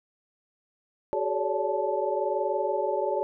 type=tone cluster; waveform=sine; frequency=378.7 / 424.7 / 559 / 580 / 872 Hz; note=F#4 / G#4 / C#5 / D5 / A5; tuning=+40 / +39 / +14 / -22 / -16 cents; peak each=-31 dBFS; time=1.13-3.23 s; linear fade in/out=0 ms; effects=none